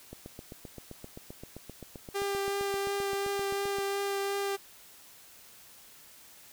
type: click train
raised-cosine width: 2 ms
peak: -29 dBFS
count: 29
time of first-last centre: 0.13-3.785 s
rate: 7.66 Hz
type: tone with vibrato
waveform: sawtooth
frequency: 397.7 Hz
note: G4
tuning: 25 cents sharp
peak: -26 dBFS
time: 2.14-4.57 s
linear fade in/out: 20 ms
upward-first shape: triangle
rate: 2.8 Hz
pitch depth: 12 cents each way
effects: white hiss -54 dBFS RMS until 6.52 s